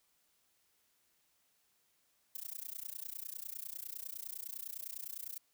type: noise with amplitude modulation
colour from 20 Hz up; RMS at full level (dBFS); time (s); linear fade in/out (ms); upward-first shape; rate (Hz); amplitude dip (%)
violet; -41; 2.35-5.38; 2; sine; 29.9; 100
effects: white hiss -75 dBFS RMS until 5.53 s